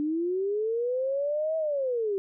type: linear two-way sweep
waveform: sine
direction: up then down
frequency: 291.7 to 647 to 380 Hz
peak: -25 dBFS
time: 0-2.18 s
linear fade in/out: 0 ms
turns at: 1.57 s
effects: none